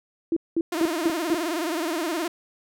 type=tone bursts; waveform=sine; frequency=331.2 Hz; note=E4; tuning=8 cents sharp; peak=-19 dBFS; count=5; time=0.32-1.345 s; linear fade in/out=2 ms; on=45 ms; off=200 ms
type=tone with vibrato; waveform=sawtooth; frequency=329.6 Hz; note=E4; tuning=in tune; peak=-21 dBFS; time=0.72-2.28 s; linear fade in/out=5 ms; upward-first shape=sine; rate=19 Hz; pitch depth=140 cents each way
effects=none